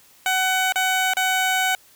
15% pulse tone with dropouts, 750 Hz, F#5, 23 cents sharp, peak -12 dBFS, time 0.26-1.75 s, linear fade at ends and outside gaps 1 ms, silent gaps 0.723-0.758 / 1.136-1.169 s, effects white hiss -53 dBFS RMS until 1.95 s

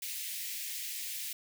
white high-pass noise, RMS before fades -39 dBFS, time 0.02-1.33 s, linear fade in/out 5 ms, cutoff 1900 Hz, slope 48 dB/octave, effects none

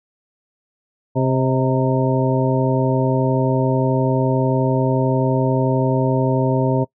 harmonic tone with a mistuned harmonic, 131.4 Hz, C3, 8 cents sharp, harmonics 1 / 2 / 3 / 4 / 5 / 7, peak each -18 / -21 / -23 / -24 / -25 / -26 dBFS, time 1.15-6.85 s, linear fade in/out 20 ms, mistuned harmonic 5, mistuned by -49 cents, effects noise-tail reverb RT60 0.1 s tail -21 dB re dry

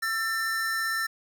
square tone pair together, 1341 / 1792.3 Hz, E6 / A6, +29 / +31 cents, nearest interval perfect fourth, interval 502 cents, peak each -33 / -28 dBFS, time 0.02-1.07 s, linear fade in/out 10 ms, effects 10-bit

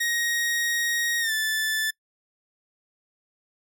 sawtooth tone with pitch glide, 1879 to 1753.2 Hz, A#6 to A6, +13 to -7 cents, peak -20 dBFS, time 0-1.91 s, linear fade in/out 10 ms, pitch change -120 cents, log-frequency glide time 1.2-1.32 s, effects noise-tail reverb RT60 0.1 s tail -24 dB re dry

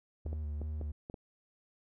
triangle tone with vibrato, 75.4 Hz, D2, 46 cents sharp, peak -33 dBFS, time 0.25-0.92 s, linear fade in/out 10 ms, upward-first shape square, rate 2.6 Hz, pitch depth 29 cents each way
clicks, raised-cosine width 2 ms, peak -30 dBFS, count 6, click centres 0.264 / 0.33 / 0.616 / 0.813 / 1.099 / 1.142 s
effects none

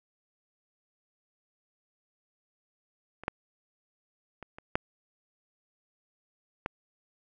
clicks, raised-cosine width 0.5 ms, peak -28 / -12 / -27 / -29 / -10 / -16 dBFS, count 6, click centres 3.236 / 3.281 / 4.427 / 4.585 / 4.755 / 6.661 s, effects none

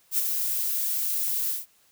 violet noise with ADSR envelope, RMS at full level -22 dBFS, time 0.11-1.66 s, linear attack 72 ms, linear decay 24 ms, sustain -5 dB, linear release 160 ms, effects white hiss -62 dBFS RMS until 1.91 s

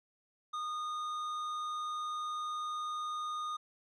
sine tone with tanh clipping, 1228 Hz, D#6, 23 cents flat, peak -37 dBFS, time 0.53-3.57 s, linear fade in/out 10 ms, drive 10 dB, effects none

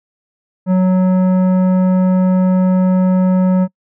sine tone with tanh clipping, 185 Hz, F#3, in tune, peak -11 dBFS, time 0.66-3.68 s, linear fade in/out 50 ms, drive 12 dB, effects noise-tail reverb RT60 0.1 s tail -26 dB re dry

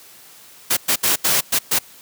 white noise bursts at uneven times, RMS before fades -17 dBFS, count 6, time 0.7-0.77 / 0.88-0.96 / 1.03-1.16 / 1.24-1.41 / 1.52-1.59 / 1.71-1.79 s, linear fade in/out 10 ms, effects white hiss -45 dBFS RMS until 2.01 s + high-pass 100 Hz 12 dB/octave

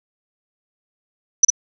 sine tone with echo, 5960 Hz, F#8, 12 cents sharp, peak -6 dBFS, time 1.43-1.45 s, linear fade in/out 5 ms, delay 53 ms, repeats 1, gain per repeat -3 dB, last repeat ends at 1.503 s, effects none

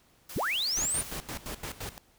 white noise, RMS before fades -43 dBFS, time 0.29-1.19 s, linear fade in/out 5 ms
sine linear sweep, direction up, 53.1 to 9480 Hz, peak -27 dBFS, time 0.36-1.01 s, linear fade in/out 0 ms
pink noise with tremolo, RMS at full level -37 dBFS, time 0.77-1.98 s, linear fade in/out 0 ms, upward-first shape square, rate 5.8 Hz, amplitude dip 80%
effects pink hiss -64 dBFS RMS until 2.18 s

